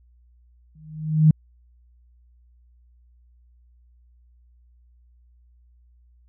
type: tone with exponential growth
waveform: sine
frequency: 155.56 Hz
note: D#3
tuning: in tune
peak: -8 dBFS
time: 0.75-1.31 s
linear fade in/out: 5 ms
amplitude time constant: 120 ms
effects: added 60 Hz sine -53 dBFS peak until 6.28 s